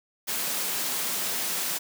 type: high-pass noise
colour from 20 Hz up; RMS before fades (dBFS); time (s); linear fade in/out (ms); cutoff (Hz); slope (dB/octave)
white; -29; 0.27-1.79; 20; 140; 96
effects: none